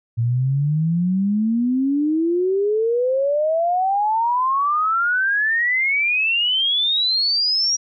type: exponential sweep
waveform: sine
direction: up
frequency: 113.6 to 5750 Hz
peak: -16 dBFS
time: 0.17-7.77 s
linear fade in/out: 20 ms
effects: none